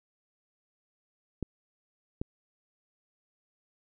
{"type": "clicks", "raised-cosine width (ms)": 3, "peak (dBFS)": -19, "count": 2, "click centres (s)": [1.427, 2.215], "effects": []}